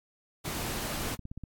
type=noise; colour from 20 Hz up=pink; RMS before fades=-35 dBFS; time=0.44-1.16 s; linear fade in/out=20 ms
type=click train; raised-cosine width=5 ms; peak=-28 dBFS; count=8; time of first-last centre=1.01-1.437 s; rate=16.4 Hz
effects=AAC 64 kbps